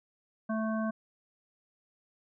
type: harmonic tone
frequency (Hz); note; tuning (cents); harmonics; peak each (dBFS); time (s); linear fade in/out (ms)
220; A3; 0; 1 / 3 / 5 / 7; -30 / -36 / -40 / -42; 0.49-0.91; 10
effects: none